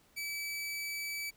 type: tone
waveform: sawtooth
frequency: 2300 Hz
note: D7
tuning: 37 cents flat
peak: -33 dBFS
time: 0.16-1.31 s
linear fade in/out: 20 ms
effects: pink hiss -66 dBFS RMS until 1.36 s